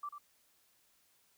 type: tone with echo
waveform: sine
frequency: 1169 Hz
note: D6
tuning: 8 cents flat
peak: -38 dBFS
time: 0.03-0.09 s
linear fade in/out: 5 ms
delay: 93 ms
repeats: 1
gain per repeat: -7 dB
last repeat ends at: 0.183 s
effects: white hiss -71 dBFS RMS until 1.37 s